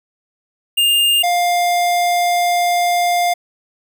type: tone pair in turn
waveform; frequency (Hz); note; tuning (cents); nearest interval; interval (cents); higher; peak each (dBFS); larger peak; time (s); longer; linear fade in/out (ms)
square; 2812 / 703; F7 / F5; +11 / +11; 2 octaves; 2400; first; -12 / -14; first; 0.77-1.23 / 1.23-3.34; second; 10
effects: none